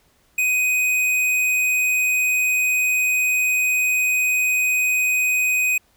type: tone with hard clipping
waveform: sine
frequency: 2502 Hz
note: D#7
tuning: 9 cents sharp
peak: -18 dBFS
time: 0.38-5.78 s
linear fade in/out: 5 ms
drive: 14 dB
effects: pink hiss -60 dBFS RMS until 5.96 s